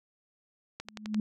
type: click train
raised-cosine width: 0.2 ms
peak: -21 dBFS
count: 5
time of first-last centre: 0.8-1.145 s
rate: 11.6 Hz
type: tone with exponential growth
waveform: sine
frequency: 213.1 Hz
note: G#3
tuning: 45 cents sharp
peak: -23 dBFS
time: 0.85-1.2 s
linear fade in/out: 2 ms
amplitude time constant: 75 ms
effects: none